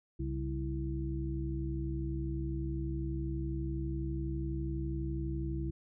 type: harmonic tone with a mistuned harmonic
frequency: 66 Hz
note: C2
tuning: 16 cents sharp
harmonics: 1 / 2 / 3 / 5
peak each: -36 / -38 / -46 / -39 dBFS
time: 0.19-5.71 s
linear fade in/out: 10 ms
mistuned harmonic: 2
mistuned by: +78 cents
effects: none